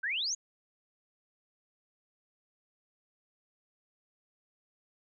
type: exponential sweep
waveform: sine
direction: up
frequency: 1494 to 6920 Hz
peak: -30 dBFS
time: 0.03-0.35 s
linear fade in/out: 10 ms
effects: none